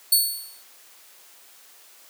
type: tone with exponential decay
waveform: 5% pulse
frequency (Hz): 4435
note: C#8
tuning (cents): 0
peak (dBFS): -6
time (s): 0.12-0.63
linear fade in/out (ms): 5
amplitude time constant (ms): 110
effects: white hiss -51 dBFS RMS until 2.09 s + high-pass 400 Hz 12 dB/octave